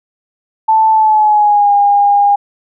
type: tone with pitch glide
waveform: sine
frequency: 880 to 811.6 Hz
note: A5 to G#5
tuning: 0 to -40 cents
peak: -6 dBFS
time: 0.68-2.36 s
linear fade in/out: 10 ms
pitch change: -140 cents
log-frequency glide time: 0.91-1.72 s
effects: none

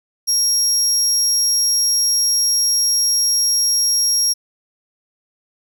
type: tone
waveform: 30% pulse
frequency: 5600 Hz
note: F8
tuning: 4 cents sharp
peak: -10 dBFS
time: 0.27-4.34 s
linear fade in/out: 20 ms
effects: none

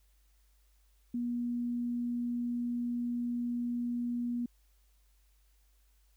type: tone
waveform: sine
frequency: 240.5 Hz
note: B3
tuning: 46 cents flat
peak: -31 dBFS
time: 1.14-4.46 s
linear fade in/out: 5 ms
effects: added 50 Hz sine -64 dBFS peak until 6.16 s + white hiss -74 dBFS RMS until 6.16 s

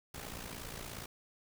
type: noise with amplitude modulation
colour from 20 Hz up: pink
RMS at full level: -42 dBFS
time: 0.14-1.06 s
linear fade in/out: 5 ms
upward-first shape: sine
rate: 57 Hz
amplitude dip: 65%
effects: none

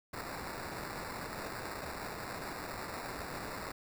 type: noise with sample-and-hold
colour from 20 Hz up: white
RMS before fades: -42 dBFS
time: 0.13-3.72 s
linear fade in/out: 5 ms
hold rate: 3150 Hz
effects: none

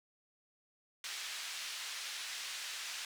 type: band-pass noise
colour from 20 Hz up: pink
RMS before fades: -43 dBFS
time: 1.04-3.05 s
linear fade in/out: 2 ms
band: 2200 to 6700 Hz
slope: 12 dB/octave
effects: none

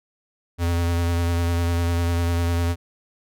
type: tone with vibrato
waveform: square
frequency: 85.5 Hz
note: F2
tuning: 36 cents flat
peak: -20 dBFS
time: 0.58-2.76 s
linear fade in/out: 50 ms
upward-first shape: triangle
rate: 10 Hz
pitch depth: 27 cents each way
effects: none

